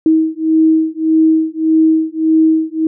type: beating tone pair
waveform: sine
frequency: 317.7 / 319.4 Hz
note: D#4 / D#4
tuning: +36 / +45 cents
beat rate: 1.7 Hz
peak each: -12 dBFS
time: 0.06-2.87 s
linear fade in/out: 2 ms
effects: none